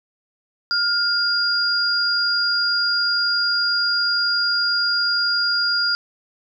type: tone pair together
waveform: sine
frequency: 1413 / 4836 Hz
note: F6 / D8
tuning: +20 / +50 cents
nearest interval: octave + major sixth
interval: 2130 cents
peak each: -21 / -19 dBFS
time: 0.71-5.95 s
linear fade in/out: 0 ms
effects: none